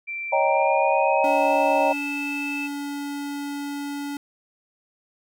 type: tone with pitch glide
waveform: sine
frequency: 2349 to 2621 Hz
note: D7 to E7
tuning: 0 to -11 cents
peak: -28 dBFS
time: 0.07-2.68 s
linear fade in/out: 20 ms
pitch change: +189 cents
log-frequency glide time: 0.44-1.53 s
type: chord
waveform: sine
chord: Eb dominant seventh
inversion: third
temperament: equal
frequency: 554.4 / 622.3 / 784 / 932.3 Hz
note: Db5 / Eb5 / G5 / Bb5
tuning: 0 / 0 / 0 / 0 cents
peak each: -23 dBFS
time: 0.32-1.93 s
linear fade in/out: 10 ms
type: tone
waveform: square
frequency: 285.4 Hz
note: D4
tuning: 49 cents flat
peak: -29 dBFS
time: 1.24-4.17 s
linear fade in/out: 2 ms
effects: none